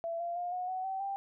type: tone with pitch steps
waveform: sine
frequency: 670 / 688.4 / 707.4 / 726.9 / 746.9 / 767.4 / 788.5 Hz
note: E5 / F5 / F5 / F#5 / F#5 / G5 / G5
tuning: +28 / -25 / +22 / -31 / +16 / -37 / +10 cents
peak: -33 dBFS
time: 0.04-1.16 s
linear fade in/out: 0 ms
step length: 160 ms
effects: none